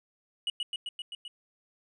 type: tone with echo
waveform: triangle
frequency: 2925 Hz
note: F#7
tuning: 21 cents flat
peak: -26 dBFS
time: 0.47-0.5 s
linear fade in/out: 2 ms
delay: 130 ms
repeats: 6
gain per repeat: -2 dB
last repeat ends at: 1.28 s
effects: resampled to 22050 Hz